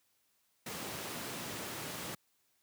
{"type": "high-pass noise", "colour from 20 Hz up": "pink", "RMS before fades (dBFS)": -42, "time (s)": [0.66, 2.15], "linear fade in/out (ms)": 5, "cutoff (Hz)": 130, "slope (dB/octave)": 12, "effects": ["white hiss -75 dBFS RMS until 2.62 s", "high-pass 60 Hz 12 dB/octave"]}